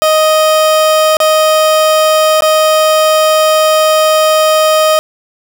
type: tone with dropouts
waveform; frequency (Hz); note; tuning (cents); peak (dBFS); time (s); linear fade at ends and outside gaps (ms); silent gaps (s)
30% pulse; 624; D#5; +5; -4; 0.02-4.99; 0; 1.169-1.202 / 2.407-2.422
effects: none